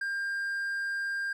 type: tone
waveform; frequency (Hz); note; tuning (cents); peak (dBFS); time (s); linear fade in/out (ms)
triangle; 1599; G6; +34; -28; 0.01-1.33; 5
effects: none